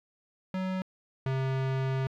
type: tone pair in turn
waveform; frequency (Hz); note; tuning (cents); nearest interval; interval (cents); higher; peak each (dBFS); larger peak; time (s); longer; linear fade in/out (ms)
square; 187.1 / 132.8; F#3 / C3; +20 / +26; tritone; 594; first; -30 / -28; second; 0.54-0.82 / 1.26-2.07; second; 2
effects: low-pass 3000 Hz 12 dB/octave + 11-bit